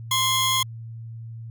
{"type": "tone pair together", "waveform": "sawtooth", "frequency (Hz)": [1046.5, 3331], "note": ["C6", "G#7"], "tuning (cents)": [0, 4], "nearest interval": "octave + minor sixth", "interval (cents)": 2004, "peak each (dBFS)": -19, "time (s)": [0.11, 0.63], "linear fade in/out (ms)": 5, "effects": ["added 114 Hz sine -34 dBFS peak until 1.5 s"]}